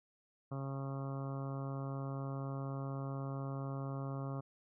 harmonic tone, 136.6 Hz, C#3, 25 cents flat, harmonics 1 / 2 / 3 / 4 / 5 / 6 / 7 / 8 / 9 / 10, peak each -39 / -46 / -51 / -50 / -52 / -57 / -58 / -53 / -54 / -61 dBFS, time 0.51-4.41 s, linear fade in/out 10 ms, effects none

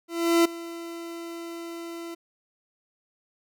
40% pulse tone with ADSR envelope, 336.9 Hz, E4, 38 cents sharp, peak -15 dBFS, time 0.08-2.15 s, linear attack 370 ms, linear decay 8 ms, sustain -19 dB, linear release 12 ms, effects none

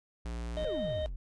square tone, 58.27 Hz, A#1, in tune, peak -36 dBFS, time 0.25-0.65 s, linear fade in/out 5 ms
brown noise, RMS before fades -45 dBFS, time 0.54-1.1 s, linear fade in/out 50 ms
harmonic tone, 618 Hz, D#5, 12 cents flat, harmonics 1 / 3 / 5 / 6, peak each -32 / -53 / -49 / -50 dBFS, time 0.57-1.06 s, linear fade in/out 0 ms
triangle exponential sweep, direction down, 586 to 34.79 Hz, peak -34 dBFS, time 0.64-1.16 s, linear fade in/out 0 ms
effects resampled to 22050 Hz

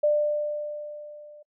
sine tone with level ramp, 595 Hz, D5, 22 cents sharp, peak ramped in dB -17 to -45 dBFS, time 0.03-1.43 s, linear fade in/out 10 ms, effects noise-tail reverb RT60 0.1 s tail -25 dB re dry

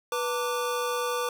square tone cluster, 490.4 / 903 / 1168 Hz, B4 / A5 / D6, -12 / +45 / -10 cents, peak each -30 / -36 / -32 dBFS, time 0.12-1.29 s, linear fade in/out 2 ms, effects none

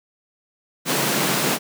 pink high-pass noise, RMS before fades -21 dBFS, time 0.85-1.59 s, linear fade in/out 50 ms, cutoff 130 Hz, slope 96 dB/octave, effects none

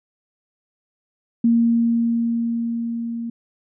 sine tone with level ramp, 232.5 Hz, A#3, 4 cents flat, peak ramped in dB -12 to -25 dBFS, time 1.44-3.3 s, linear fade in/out 5 ms, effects none

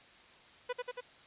sawtooth tone with echo, 494.7 Hz, B4, 3 cents sharp, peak -29 dBFS, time 0.69-0.73 s, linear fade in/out 10 ms, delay 93 ms, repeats 3, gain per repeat -2 dB, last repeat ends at 1.009 s, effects white hiss -58 dBFS RMS until 1.26 s + resampled to 8000 Hz

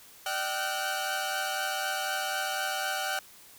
sawtooth tone cluster, 602 / 768 / 1333 / 1448 / 1532 Hz, D5 / G5 / E6 / F#6 / G6, +43 / -36 / +19 / -38 / -40 cents, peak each -35 / -29 / -38 / -31 / -35 dBFS, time 0.26-3.19 s, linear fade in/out 2 ms, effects white hiss -53 dBFS RMS until 3.58 s

